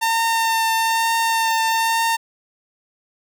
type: tone with vibrato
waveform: sawtooth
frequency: 906 Hz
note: A#5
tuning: 50 cents flat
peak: -13 dBFS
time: 0.01-2.17 s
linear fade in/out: 20 ms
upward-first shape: triangle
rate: 1.1 Hz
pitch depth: 15 cents each way
effects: none